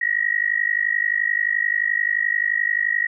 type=tone with amplitude modulation; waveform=sine; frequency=1900 Hz; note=A#6; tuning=33 cents sharp; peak=-14 dBFS; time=0.01-3.07 s; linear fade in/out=10 ms; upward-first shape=sine; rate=51.5 Hz; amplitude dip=95%; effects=none